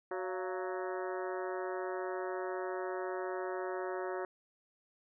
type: harmonic tone with a mistuned harmonic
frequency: 185.6 Hz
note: F#3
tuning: 6 cents sharp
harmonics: 2 / 3 / 4 / 5 / 6 / 7 / 8 / 9 / 10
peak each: -38 / -42 / -44 / -46 / -48 / -49 / -50 / -51 / -52 dBFS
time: 0.11-4.25 s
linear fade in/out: 2 ms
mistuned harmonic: 4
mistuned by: -100 cents
effects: none